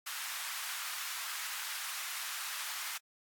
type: high-pass noise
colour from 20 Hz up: pink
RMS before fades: -40 dBFS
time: 0.06-2.98 s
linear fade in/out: 10 ms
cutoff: 1100 Hz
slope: 24 dB/octave
effects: AAC 64 kbps